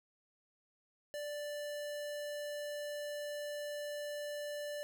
square tone, 587.3 Hz, D5, in tune, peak -40 dBFS, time 1.14-4.83 s, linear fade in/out 0 ms, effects none

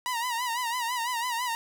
sawtooth tone with vibrato, 961 Hz, B5, 48 cents flat, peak -24 dBFS, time 0.06-1.55 s, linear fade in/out 0 ms, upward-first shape sine, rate 6 Hz, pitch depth 90 cents each way, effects none

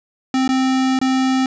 square tone with dropouts, 261.6 Hz, C4, in tune, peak -15 dBFS, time 0.34-1.46 s, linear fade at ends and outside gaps 2 ms, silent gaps 0.478-0.49 / 0.99-1.014 s, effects resampled to 16000 Hz + 9-bit

